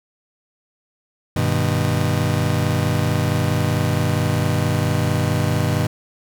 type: chord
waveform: 35% pulse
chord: G augmented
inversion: none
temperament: just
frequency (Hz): 98 / 122.5 / 153.12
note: G2 / B2 / D#3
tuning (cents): 0 / -14 / -27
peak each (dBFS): -20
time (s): 1.36-5.87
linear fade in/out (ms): 5
effects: none